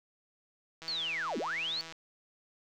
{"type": "click train", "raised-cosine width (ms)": 0.2, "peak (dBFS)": -28, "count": 181, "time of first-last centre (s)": [0.82, 1.924], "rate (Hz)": 163}
{"type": "linear two-way sweep", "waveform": "sine", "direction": "down then up", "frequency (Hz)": [4541, 191.1, 4541], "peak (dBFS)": -32, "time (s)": [0.88, 1.81], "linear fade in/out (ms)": 0, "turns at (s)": 1.38}
{"effects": []}